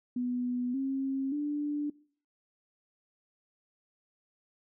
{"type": "tone with pitch steps", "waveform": "sine", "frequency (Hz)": [246.9, 269.2, 293.6], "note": ["B3", "C4", "D4"], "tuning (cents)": [0, 49, 0], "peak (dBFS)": -29, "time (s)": [0.16, 1.9], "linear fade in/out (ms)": 5, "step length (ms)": 580, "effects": ["noise-tail reverb RT60 0.5 s tail -22 dB re dry"]}